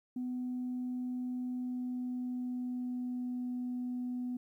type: tone with pitch glide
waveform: sine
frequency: 250 to 248 Hz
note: B3 to B3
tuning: +21 to +7 cents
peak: -33 dBFS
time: 0.16-4.37 s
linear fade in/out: 5 ms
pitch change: -14 cents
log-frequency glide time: 1.61-3.46 s
effects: tanh soft clip ceiling -31 dBFS + 12-bit